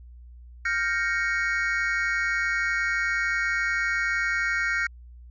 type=chord; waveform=triangle; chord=G half-diminished seventh; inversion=third; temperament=equal; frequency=1396.9 / 1568 / 1864.7 / 2217 Hz; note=F6 / G6 / Bb6 / Db7; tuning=0 / 0 / 0 / 0 cents; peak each=-27 / -28 / -26 / -28 dBFS; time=0.65-4.87 s; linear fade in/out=5 ms; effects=added 60 Hz sine -43 dBFS peak until 5.3 s + resampled to 16000 Hz